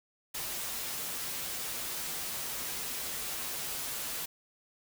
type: noise with comb filter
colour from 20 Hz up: white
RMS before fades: -37 dBFS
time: 0.34-4.26 s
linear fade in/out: 10 ms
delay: 9.8 ms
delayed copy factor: -0.5
effects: none